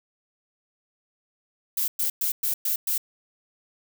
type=noise bursts; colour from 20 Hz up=violet; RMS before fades=-25 dBFS; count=6; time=1.77-2.98 s; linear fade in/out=5 ms; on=110 ms; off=110 ms; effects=none